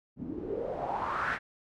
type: noise with low-pass filter sweep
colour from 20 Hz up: white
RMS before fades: -34 dBFS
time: 0.16-1.39 s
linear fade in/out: 50 ms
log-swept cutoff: 230 to 1800 Hz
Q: 5.4
effects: none